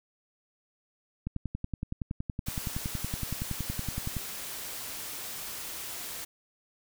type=click train; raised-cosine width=5 ms; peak=-20 dBFS; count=32; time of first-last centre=1.27-4.167 s; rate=10.7 Hz
type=noise; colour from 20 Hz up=white; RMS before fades=-39 dBFS; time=2.46-6.25 s; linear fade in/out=10 ms
effects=none